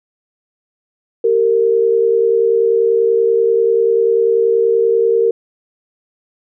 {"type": "tone pair together", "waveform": "sine", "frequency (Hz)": [389.3, 459.6], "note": ["G4", "A#4"], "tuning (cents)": [-12, -25], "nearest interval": "minor third", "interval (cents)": 287, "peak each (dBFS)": [-16, -11], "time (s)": [1.24, 5.31], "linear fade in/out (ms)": 5, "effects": []}